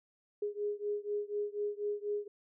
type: beating tone pair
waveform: sine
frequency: 412 / 416.1 Hz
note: G#4 / G#4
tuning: -14 / +3 cents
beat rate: 4.1 Hz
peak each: -36 / -37 dBFS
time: 0.42-2.28 s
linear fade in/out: 5 ms
effects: none